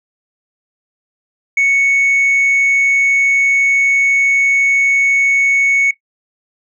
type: tone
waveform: sine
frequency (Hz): 2217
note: C#7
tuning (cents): 0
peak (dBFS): -7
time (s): 1.57-5.91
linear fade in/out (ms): 5
effects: noise-tail reverb RT60 0.1 s tail -18 dB re dry + tanh soft clip ceiling -8 dBFS